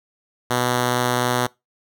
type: tone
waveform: 5% pulse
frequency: 123.47 Hz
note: B2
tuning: in tune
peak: -7 dBFS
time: 0.5-1.47 s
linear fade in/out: 10 ms
effects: noise-tail reverb RT60 0.2 s tail -22 dB re dry